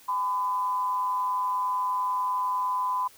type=tone with amplitude modulation; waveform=sine; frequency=1009 Hz; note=B5; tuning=37 cents sharp; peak=-22 dBFS; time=0.08-3.08 s; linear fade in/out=10 ms; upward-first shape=sine; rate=189 Hz; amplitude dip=50%; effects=white hiss -54 dBFS RMS until 3.17 s